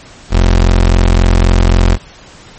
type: tone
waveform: 30% pulse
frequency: 43.76 Hz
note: F1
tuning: 4 cents sharp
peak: -3 dBFS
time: 0.3-1.98 s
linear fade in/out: 50 ms
effects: pink hiss -37 dBFS RMS until 2.58 s + MP3 32 kbps